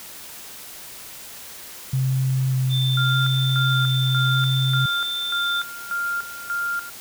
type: tone with vibrato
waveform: sine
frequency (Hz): 130.81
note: C3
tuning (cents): 0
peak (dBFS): -18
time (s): 1.93-4.86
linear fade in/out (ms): 5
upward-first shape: square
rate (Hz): 0.83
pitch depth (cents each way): 10
type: tone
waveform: sine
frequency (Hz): 3558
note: A7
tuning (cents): +19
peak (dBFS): -24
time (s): 2.69-5.64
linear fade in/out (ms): 50
type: tone with tremolo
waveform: sine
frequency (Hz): 1396.9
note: F6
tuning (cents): 0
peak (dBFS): -22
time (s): 2.97-6.9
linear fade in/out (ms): 5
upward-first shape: square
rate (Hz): 1.7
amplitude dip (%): 75
effects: white hiss -39 dBFS RMS until 7 s